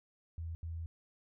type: tone bursts at uneven times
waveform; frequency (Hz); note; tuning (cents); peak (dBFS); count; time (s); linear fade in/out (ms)
sine; 82.6; E2; +4; -38; 2; 0.38-0.55 / 0.63-0.86; 0
effects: none